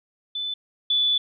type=tone pair in turn; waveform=sine; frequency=3505 / 3469 Hz; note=A7 / A7; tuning=-7 / -25 cents; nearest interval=unison; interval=18 cents; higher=first; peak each=-26 / -18 dBFS; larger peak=second; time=0.35-0.54 / 0.9-1.18 s; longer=second; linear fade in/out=5 ms; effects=none